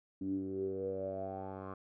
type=tone with low-pass filter sweep; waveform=10% pulse; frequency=95.7 Hz; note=G2; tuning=41 cents flat; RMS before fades=-39 dBFS; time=0.21-1.74 s; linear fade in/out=5 ms; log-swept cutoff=260 to 1100 Hz; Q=9.5; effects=none